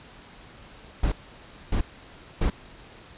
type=noise bursts; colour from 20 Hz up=brown; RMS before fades=-22 dBFS; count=3; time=1.03-2.5 s; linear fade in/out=5 ms; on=90 ms; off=600 ms; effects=pink hiss -48 dBFS RMS until 3.17 s + resampled to 8000 Hz